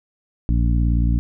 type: harmonic tone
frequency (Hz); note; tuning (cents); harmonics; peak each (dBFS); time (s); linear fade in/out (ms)
58.27; A#1; 0; 1 / 2 / 3 / 4 / 5; -16 / -22 / -26 / -28 / -30; 0.49-1.19; 0
effects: none